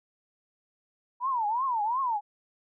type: tone with vibrato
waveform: sine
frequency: 948 Hz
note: A#5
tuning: 29 cents sharp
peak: -25 dBFS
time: 1.2-2.21 s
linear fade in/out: 50 ms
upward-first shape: triangle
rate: 2.8 Hz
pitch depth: 270 cents each way
effects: none